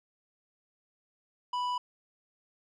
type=tone with tanh clipping; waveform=triangle; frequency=987.8 Hz; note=B5; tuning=in tune; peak=-31 dBFS; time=1.53-1.78 s; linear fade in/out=5 ms; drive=14 dB; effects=none